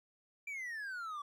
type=exponential sweep; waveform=triangle; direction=down; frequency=2368 to 1136 Hz; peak=-38 dBFS; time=0.47-1.22 s; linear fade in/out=5 ms; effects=none